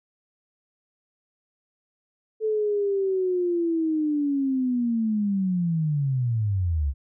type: linear sweep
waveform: sine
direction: down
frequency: 440 to 65.41 Hz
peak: -21 dBFS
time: 2.4-6.94 s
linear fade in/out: 50 ms
effects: none